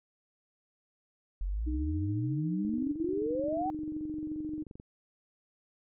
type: exponential sweep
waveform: sine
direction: up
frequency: 42.87 to 784 Hz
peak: -30 dBFS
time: 1.41-3.7 s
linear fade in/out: 0 ms
type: tone with tremolo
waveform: sine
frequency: 307.2 Hz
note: D#4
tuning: 22 cents flat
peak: -32 dBFS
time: 1.66-4.64 s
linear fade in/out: 20 ms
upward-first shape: triangle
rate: 14 Hz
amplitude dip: 40%
type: click train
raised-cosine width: 3 ms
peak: -34 dBFS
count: 50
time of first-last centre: 2.65-4.799 s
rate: 22.8 Hz
effects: none